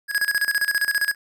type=tone with tremolo; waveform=square; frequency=1661.2 Hz; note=G#6; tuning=in tune; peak=-18 dBFS; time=0.08-1.15 s; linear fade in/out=50 ms; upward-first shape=square; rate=15 Hz; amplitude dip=80%; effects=none